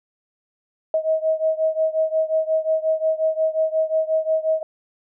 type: beating tone pair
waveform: sine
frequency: 633 / 638.6 Hz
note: D#5 / D#5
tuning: +30 / +45 cents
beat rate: 5.6 Hz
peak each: -20 / -22 dBFS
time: 0.94-4.63 s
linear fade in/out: 2 ms
effects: none